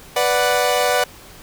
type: chord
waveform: sawtooth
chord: B minor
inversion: none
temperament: equal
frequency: 493.9 / 587.3 / 740 Hz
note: B4 / D5 / F#5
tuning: 0 / 0 / 0 cents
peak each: -16 dBFS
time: 0.16-1.04 s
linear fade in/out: 5 ms
effects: pink hiss -42 dBFS RMS until 1.42 s